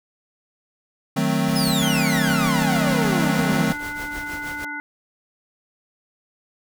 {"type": "chord", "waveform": "square", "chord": "D# diminished seventh", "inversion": "none", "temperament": "equal", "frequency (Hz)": [155.56, 185, 220, 261.6], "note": ["D#3", "F#3", "A3", "C4"], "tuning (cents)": [0, 0, 0, 0], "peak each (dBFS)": -25, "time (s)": [1.16, 3.73], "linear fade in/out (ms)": 10}
{"type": "noise with tremolo", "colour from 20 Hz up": "pink", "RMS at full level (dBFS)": -34, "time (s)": [1.48, 4.65], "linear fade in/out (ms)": 5, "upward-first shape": "triangle", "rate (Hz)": 6.4, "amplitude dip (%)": 80}
{"type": "exponential sweep", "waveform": "sawtooth", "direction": "down", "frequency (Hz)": [5310, 146.9], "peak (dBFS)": -21, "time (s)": [1.55, 3.69], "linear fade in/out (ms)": 20}
{"type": "harmonic tone", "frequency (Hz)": 293.7, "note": "D4", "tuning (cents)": 0, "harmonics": [1, 3, 5, 7], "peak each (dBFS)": [-37, -36, -30, -34], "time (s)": [1.82, 4.8], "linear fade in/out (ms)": 0}
{"effects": []}